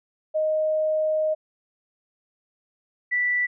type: tone pair in turn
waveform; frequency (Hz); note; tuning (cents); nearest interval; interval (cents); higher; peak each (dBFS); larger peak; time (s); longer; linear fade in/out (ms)
sine; 622.3 / 1968.3; D#5 / B6; 0 / -6; octave + minor sixth; 1994; second; -20; neither; 0.34-1.35 / 3.11-3.47; first; 20
effects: none